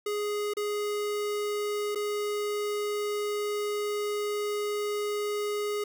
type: tone with dropouts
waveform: square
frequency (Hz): 415.3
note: G#4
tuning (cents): 0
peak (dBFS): -29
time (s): 0.06-5.84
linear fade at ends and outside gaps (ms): 5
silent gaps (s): 0.537-0.568 / 1.949-1.956
effects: none